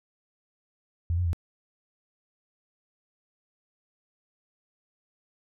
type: tone with pitch steps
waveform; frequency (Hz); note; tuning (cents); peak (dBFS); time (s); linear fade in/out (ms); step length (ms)
sine; 85 / 88.9 / 84.2; F2 / F2 / E2; -46 / +31 / +37; -23; 1.1-1.331; 0; 77
effects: none